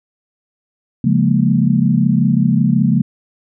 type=chord; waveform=sine; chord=Bb minor seventh; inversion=first; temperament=equal; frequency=138.59 / 174.61 / 207.7 / 233.1 Hz; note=Db3 / F3 / Ab3 / Bb3; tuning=0 / 0 / 0 / 0 cents; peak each=-16 dBFS; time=1.04-3.02 s; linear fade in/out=5 ms; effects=none